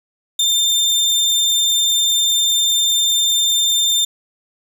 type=tone; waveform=30% pulse; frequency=3595 Hz; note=A7; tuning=36 cents sharp; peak=-11 dBFS; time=0.39-4.05 s; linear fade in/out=5 ms; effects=none